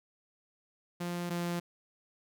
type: tone pair in turn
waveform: sawtooth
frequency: 174.61 / 173.3 Hz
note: F3 / F3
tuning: 0 / -13 cents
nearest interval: unison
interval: 13 cents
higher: first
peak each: -30 / -28 dBFS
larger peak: second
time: 1-1.3 / 1.3-1.6 s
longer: neither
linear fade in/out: 10 ms
effects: none